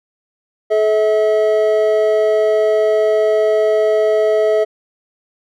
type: tone pair together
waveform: triangle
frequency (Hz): 429.9 / 645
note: A4 / E5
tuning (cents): -40 / -38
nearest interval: perfect fifth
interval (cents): 702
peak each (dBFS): -12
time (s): 0.7-4.65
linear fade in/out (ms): 20
effects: none